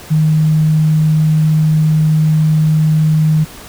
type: tone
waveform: sine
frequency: 155.56 Hz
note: D#3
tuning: in tune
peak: -8 dBFS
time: 0.1-3.45 s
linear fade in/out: 20 ms
effects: pink hiss -34 dBFS RMS until 3.68 s